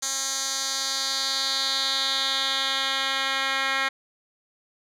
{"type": "tone with band-pass filter sweep", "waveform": "10% pulse", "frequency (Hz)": 269.4, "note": "C#4", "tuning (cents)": -49, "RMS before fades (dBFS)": -26, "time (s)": [0.02, 3.89], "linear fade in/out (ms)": 10, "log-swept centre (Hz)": [6400, 2400], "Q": 2.7, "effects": []}